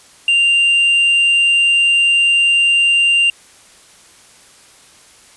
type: tone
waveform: triangle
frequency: 2785 Hz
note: F7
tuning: 5 cents flat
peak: -8 dBFS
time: 0.28-3.3 s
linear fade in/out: 2 ms
effects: white hiss -45 dBFS RMS until 5.36 s + resampled to 24000 Hz